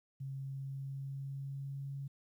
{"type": "tone with pitch glide", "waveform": "sine", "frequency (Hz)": [135.6, 138.45], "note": ["C#3", "C#3"], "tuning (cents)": [-38, -2], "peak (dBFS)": -39, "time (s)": [0.2, 2.08], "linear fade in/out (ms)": 10, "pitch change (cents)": 36, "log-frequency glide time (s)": [0.36, 1.92], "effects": ["12-bit"]}